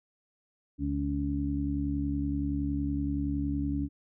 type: harmonic tone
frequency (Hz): 70.7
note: C#2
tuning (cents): +35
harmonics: 1 / 2 / 3 / 4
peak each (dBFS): -33 / -36 / -40 / -30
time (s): 0.78-3.89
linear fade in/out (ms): 50
effects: none